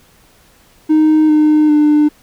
triangle tone with pitch steps, 310.4 / 304.7 / 299.1 Hz, D#4 / D#4 / D4, -4 / -36 / +32 cents, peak -4 dBFS, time 0.89-2.09 s, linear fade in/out 20 ms, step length 400 ms, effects tanh soft clip ceiling -2 dBFS + pink hiss -49 dBFS RMS until 2.22 s

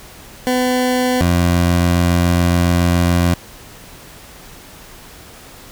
20% pulse tone pair in turn, 251.9 / 87.13 Hz, B3 / F2, +34 / -4 cents, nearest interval octave + tritone, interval 1838 cents, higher first, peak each -9 / -7 dBFS, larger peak second, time 0.47-1.21 / 1.21-3.34 s, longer second, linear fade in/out 0 ms, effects pink hiss -39 dBFS RMS until 5.71 s

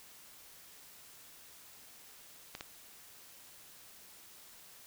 clicks, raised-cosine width 0.2 ms, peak -24 dBFS, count 2, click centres 2.551 / 2.609 s, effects white hiss -56 dBFS RMS until 4.86 s

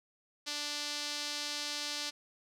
sawtooth tone with band-pass filter, 293.7 Hz, D4, in tune, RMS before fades -38 dBFS, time 0.46-2.11 s, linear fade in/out 20 ms, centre 4700 Hz, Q 1.9, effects none

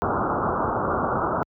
white low-pass noise, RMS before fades -24 dBFS, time 0.02-1.43 s, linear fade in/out 0 ms, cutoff 1400 Hz, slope 96 dB/octave, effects high-pass 60 Hz 12 dB/octave

